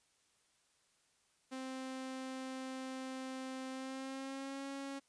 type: tone with pitch glide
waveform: sawtooth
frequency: 261.6 to 274.9 Hz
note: C4 to C#4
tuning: 0 to -14 cents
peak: -38 dBFS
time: 1.51-5 s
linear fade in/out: 20 ms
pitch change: +86 cents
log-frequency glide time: 3.7-4.67 s
effects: white hiss -74 dBFS RMS until 5.08 s + resampled to 22050 Hz